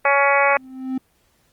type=harmonic tone; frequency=280 Hz; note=C#4; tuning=18 cents sharp; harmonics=2 / 3 / 4 / 5 / 6 / 7 / 8 / 9; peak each=-19 / -20 / -20 / -23 / -25 / -23 / -21 / -26 dBFS; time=0.05-0.57 s; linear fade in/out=2 ms
type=tone with exponential growth; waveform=triangle; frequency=260.7 Hz; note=C4; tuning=6 cents flat; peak=-17 dBFS; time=0.33-0.98 s; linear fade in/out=5 ms; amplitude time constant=140 ms
effects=pink hiss -62 dBFS RMS until 1.52 s + Opus 24 kbps